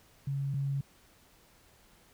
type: tone pair in turn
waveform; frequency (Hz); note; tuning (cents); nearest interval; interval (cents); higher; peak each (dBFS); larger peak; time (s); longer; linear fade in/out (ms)
sine; 138.59 / 138.59; C#3 / C#3; 0 / 0; unison; 0; neither; -30 / -29; second; 0.27-0.54 / 0.54-0.81; neither; 5
effects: pink hiss -62 dBFS RMS until 2.13 s